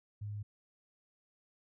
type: tone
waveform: sine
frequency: 103.83 Hz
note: G#2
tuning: in tune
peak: -38 dBFS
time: 0.21-0.43 s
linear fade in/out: 10 ms
effects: none